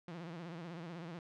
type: tone with vibrato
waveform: sawtooth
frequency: 168.9 Hz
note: E3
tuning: 42 cents sharp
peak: -40 dBFS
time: 0.08-1.19 s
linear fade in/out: 2 ms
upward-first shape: sine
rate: 16 Hz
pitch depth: 110 cents each way
effects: low-pass 4000 Hz 12 dB/octave